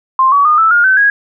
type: tone with pitch steps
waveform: sine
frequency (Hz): 1052 / 1134 / 1222.5 / 1317.8 / 1420.6 / 1531.3 / 1650.8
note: C6 / C#6 / D#6 / E6 / F6 / G6 / G#6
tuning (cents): +9 / +39 / -31 / -1 / +29 / -41 / -11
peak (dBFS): -6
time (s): 0.19-1.1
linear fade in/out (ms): 2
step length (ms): 130
effects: none